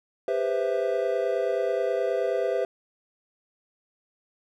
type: chord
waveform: triangle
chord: C major seventh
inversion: second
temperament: equal with one note detuned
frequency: 399.3 / 493.9 / 523.3 / 659.3 Hz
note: G4 / B4 / C5 / E5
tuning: +32 / 0 / 0 / 0 cents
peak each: -27 dBFS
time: 0.28-2.65 s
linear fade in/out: 2 ms
effects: none